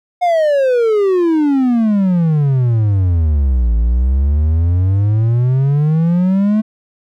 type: exponential two-way sweep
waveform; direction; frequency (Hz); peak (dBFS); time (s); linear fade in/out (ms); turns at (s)
triangle; down then up; 727 to 55 to 219.2; -8; 0.21-6.62; 20; 3.75
effects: none